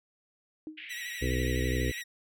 sine tone with exponential decay, 311.1 Hz, D#4, in tune, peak -34 dBFS, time 0.67-0.86 s, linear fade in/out 1 ms, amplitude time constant 40 ms
white band-pass noise, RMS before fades -44 dBFS, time 0.77-2.02 s, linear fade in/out 10 ms, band 1900 to 3000 Hz, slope 48 dB/octave
sawtooth tone with vibrato, 1929 Hz, B6, 41 cents flat, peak -34 dBFS, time 0.89-2.04 s, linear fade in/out 20 ms, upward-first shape sine, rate 12 Hz, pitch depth 48 cents each way
harmonic tone, 62.7 Hz, B1, 27 cents sharp, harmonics 1 / 2 / 4 / 5 / 6 / 7 / 8, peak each -30 / -33 / -36 / -37 / -38 / -38 / -39 dBFS, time 1.21-1.92 s, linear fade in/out 20 ms
effects none

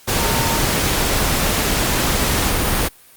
sine tone in noise, 912 Hz, A#5, 38 cents flat, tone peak -26 dBFS, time 0.18-0.61 s, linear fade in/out 20 ms, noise pink, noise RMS -18 dBFS, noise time 0.07-2.89 s, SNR -11 dB, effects white hiss -47 dBFS RMS until 3.16 s + Opus 48 kbps

